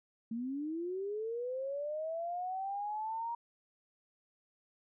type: linear sweep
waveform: sine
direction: up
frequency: 221.2 to 945 Hz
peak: -35 dBFS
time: 0.31-3.35 s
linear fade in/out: 5 ms
effects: none